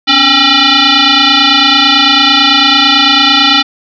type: tone with frequency modulation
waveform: sine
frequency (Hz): 285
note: C#4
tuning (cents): +48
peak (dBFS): -4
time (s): 0.07-3.63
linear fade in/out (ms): 20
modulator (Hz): 541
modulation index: 7.5
effects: none

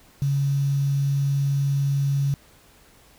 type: tone with quantisation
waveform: sine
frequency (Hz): 139.6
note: C#3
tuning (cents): +13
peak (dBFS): -19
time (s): 0.22-2.34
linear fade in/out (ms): 0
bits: 7
effects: pink hiss -54 dBFS RMS until 3.18 s

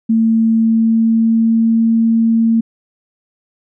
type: tone with pitch glide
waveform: sine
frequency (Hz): 225 to 227.1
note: A3 to A#3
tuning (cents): +39 to -45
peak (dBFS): -9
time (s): 0.09-2.61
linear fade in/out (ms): 10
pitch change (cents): +16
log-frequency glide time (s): 0.62-1.91
effects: none

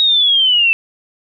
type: linear sweep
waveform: sine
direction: down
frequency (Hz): 3800 to 2637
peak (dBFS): -9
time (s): 0-0.73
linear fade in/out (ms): 0
effects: none

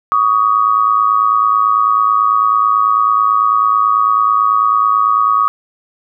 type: tone pair together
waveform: sine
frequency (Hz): 1133 / 1242.1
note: C#6 / D#6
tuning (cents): +37 / -3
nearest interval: major second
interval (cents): 160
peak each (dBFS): -12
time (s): 0.12-5.48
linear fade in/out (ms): 0
effects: none

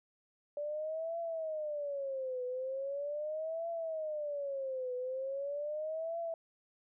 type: tone with vibrato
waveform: sine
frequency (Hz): 580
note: D5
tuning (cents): -22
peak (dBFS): -35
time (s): 0.57-6.34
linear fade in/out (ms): 2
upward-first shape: triangle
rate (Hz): 0.4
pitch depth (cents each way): 270
effects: none

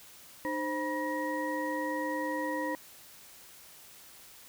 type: tone cluster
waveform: sine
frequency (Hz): 304.9 / 524 / 969 / 1890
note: D#4 / C5 / B5 / A#6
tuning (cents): -35 / +2 / -33 / +23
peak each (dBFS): -35 / -36 / -36 / -38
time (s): 0.45-2.75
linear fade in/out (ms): 0
effects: white hiss -53 dBFS RMS until 4.48 s

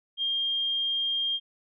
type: tone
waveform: sine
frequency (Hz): 3211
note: G7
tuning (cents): +41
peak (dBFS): -25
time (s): 0.17-1.4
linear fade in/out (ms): 50
effects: none

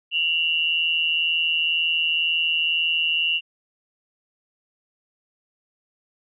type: tone pair together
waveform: sine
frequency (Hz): 2746 / 2908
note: F7 / F#7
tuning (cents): -30 / -31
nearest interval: minor second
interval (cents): 99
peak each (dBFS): -22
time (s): 0.11-3.41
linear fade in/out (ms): 50
effects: none

